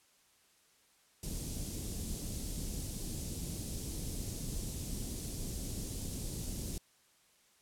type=band-stop noise; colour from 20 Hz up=pink; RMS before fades=-39 dBFS; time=1.23-6.78 s; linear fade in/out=2 ms; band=290 to 6600 Hz; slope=12 dB/octave; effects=white hiss -68 dBFS RMS until 7.61 s + low-pass 11000 Hz 12 dB/octave